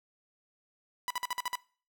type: tone bursts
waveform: sawtooth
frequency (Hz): 987.8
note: B5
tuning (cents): 0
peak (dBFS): -27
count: 7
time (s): 1.08-1.554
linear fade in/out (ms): 0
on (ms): 24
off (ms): 51
effects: noise-tail reverb RT60 0.4 s tail -22 dB re dry